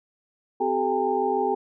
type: tone cluster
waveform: sine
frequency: 257.4 / 384.8 / 431.6 / 804 / 904 Hz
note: C4 / G4 / A4 / G5 / A5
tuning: -28 / -32 / -33 / +44 / +47 cents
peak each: -32 / -26 / -27 / -25 / -32 dBFS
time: 0.6-1.55 s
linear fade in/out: 10 ms
effects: none